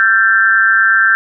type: tone with amplitude modulation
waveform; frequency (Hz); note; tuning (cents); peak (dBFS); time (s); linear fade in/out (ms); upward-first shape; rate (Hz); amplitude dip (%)
sine; 1568; G6; 0; -3; 0-1.15; 0; sine; 209; 100
effects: none